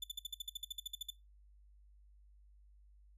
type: tone bursts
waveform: 40% pulse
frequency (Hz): 3505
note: A7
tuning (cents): -7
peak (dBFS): -37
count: 15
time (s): 0.02-1.104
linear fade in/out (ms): 5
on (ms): 20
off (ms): 56
effects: noise-tail reverb RT60 0.2 s tail -17 dB re dry + added 50 Hz sine -60 dBFS peak until 3.17 s